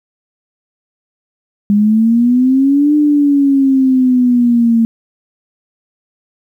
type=exponential two-way sweep; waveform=sine; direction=up then down; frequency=202.4 to 300 to 226.6 Hz; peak=-7 dBFS; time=1.7-4.85 s; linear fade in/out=0 ms; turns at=2.95 s; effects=8-bit